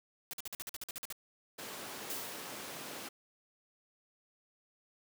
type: noise bursts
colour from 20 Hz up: white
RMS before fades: -42 dBFS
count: 12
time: 0.31-1.125 s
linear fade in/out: 0 ms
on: 23 ms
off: 49 ms
type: high-pass noise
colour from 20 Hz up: pink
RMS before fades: -45 dBFS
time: 1.58-3.09 s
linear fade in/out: 10 ms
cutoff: 260 Hz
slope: 12 dB/octave
type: noise with exponential decay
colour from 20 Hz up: blue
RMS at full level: -38 dBFS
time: 2.1-2.75 s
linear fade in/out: 1 ms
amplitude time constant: 140 ms
effects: none